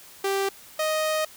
sawtooth tone pair in turn, 392 / 623.4 Hz, G4 / D#5, 0 / +3 cents, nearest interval minor sixth, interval 803 cents, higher second, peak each -19 dBFS, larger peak neither, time 0.24-0.49 / 0.79-1.25 s, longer second, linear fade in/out 5 ms, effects white hiss -48 dBFS RMS until 1.36 s

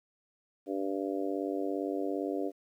harmonic tone, 97.5 Hz, G2, 9 cents flat, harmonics 3 / 4 / 5 / 6 / 7, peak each -34 / -36 / -38 / -40 / -41 dBFS, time 0.66-2.52 s, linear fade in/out 50 ms, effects 11-bit

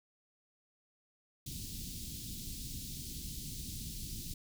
pink band-stop noise, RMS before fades -43 dBFS, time 1.46-4.34 s, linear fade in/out 5 ms, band 250 to 3700 Hz, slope 24 dB/octave, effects none

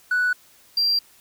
triangle tone pair in turn, 1480 / 4735 Hz, F#6 / D8, 0 / +13 cents, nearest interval octave + minor sixth, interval 2013 cents, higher second, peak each -15 dBFS, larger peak neither, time 0.11-0.33 / 0.77-0.99 s, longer neither, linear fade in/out 5 ms, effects tanh soft clip ceiling -14 dBFS + white hiss -54 dBFS RMS until 1.2 s

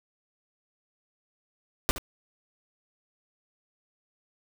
pink noise with echo, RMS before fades -23 dBFS, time 1.89-1.91 s, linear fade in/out 0 ms, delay 71 ms, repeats 1, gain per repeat -12 dB, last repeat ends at 1.981 s, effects none

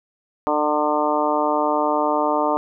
harmonic tone, 150 Hz, D3, 37 cents sharp, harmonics 2 / 3 / 4 / 5 / 6 / 7 / 8, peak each -25 / -27 / -23 / -26 / -23 / -26 / -27 dBFS, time 0.47-2.57 s, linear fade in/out 0 ms, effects none

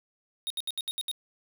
square tone bursts, 3729 Hz, A#7, in tune, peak -30 dBFS, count 7, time 0.47-1.114 s, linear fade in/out 0 ms, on 32 ms, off 70 ms, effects none

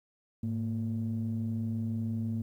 triangle ring-modulated tone, 60 Hz, B1, 49 cents flat, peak -24 dBFS, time 0.43-2.42 s, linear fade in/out 5 ms, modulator 167 Hz, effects tanh soft clip ceiling -23 dBFS + 11-bit

